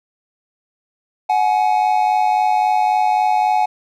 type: tone pair together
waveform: triangle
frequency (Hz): 740 / 843.7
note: F#5 / G#5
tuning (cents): 0 / +27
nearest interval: major second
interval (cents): 227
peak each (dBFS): -14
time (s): 1.29-3.66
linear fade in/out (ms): 10
effects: none